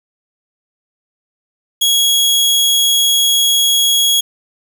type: tone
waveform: sawtooth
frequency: 3322 Hz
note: G#7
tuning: in tune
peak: -7 dBFS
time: 1.81-4.21 s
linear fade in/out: 10 ms
effects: 7-bit